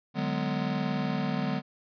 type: chord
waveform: square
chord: G# half-diminished seventh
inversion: second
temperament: just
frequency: 149.51 / 186.89 / 207.7 / 249.2 Hz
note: D3 / F#3 / G#3 / B3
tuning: +31 / +18 / 0 / +16 cents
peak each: -34 dBFS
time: 0.14-1.62 s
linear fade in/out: 50 ms
effects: resampled to 11025 Hz